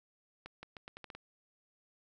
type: accelerating click train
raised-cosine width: 0.3 ms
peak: -30 dBFS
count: 8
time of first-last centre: 0.46-1.15 s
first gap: 170 ms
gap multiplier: 0.81
effects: none